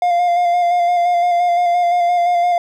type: tone with vibrato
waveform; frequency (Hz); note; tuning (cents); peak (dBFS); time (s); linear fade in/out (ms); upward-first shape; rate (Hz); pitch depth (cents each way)
triangle; 702; F5; +9; -10; 0.02-2.58; 2; square; 5.8; 20
effects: none